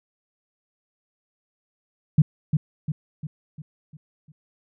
sine tone with echo, 151.7 Hz, D#3, 44 cents flat, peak -10 dBFS, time 2.18-2.22 s, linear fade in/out 5 ms, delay 350 ms, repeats 6, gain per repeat -6 dB, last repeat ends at 4.32 s, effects none

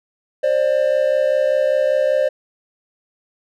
triangle tone pair together, 531.9 / 597 Hz, C5 / D5, +28 / +28 cents, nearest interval major second, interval 200 cents, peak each -15 dBFS, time 0.43-2.29 s, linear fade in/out 10 ms, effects none

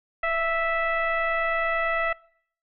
sine tone with frequency modulation, 1318.5 Hz, E6, in tune, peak -22 dBFS, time 0.23-2.13 s, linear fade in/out 5 ms, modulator 652 Hz, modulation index 1.5, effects noise-tail reverb RT60 0.6 s tail -23 dB re dry

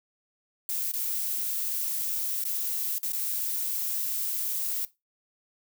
violet noise with dropouts, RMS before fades -30 dBFS, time 0.69-4.85 s, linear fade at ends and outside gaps 1 ms, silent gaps 0.916-0.937 / 2.439-2.451 / 2.983-3.03 / 3.121-3.132 s, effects noise-tail reverb RT60 0.2 s tail -17 dB re dry

